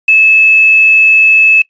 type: tone with quantisation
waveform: sine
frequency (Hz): 2606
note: E7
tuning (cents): -20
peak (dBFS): -3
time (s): 0.08-1.62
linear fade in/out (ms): 5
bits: 5
effects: noise-tail reverb RT60 0.1 s tail -20 dB re dry + resampled to 16000 Hz